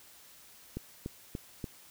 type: click train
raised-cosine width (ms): 3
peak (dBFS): -23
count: 4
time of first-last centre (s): 0.77-1.642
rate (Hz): 3.44
effects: white hiss -56 dBFS RMS until 1.9 s